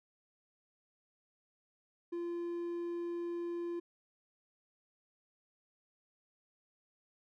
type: tone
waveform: triangle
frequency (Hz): 344.3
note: F4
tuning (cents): -25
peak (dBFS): -34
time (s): 2.12-3.8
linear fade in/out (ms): 10
effects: none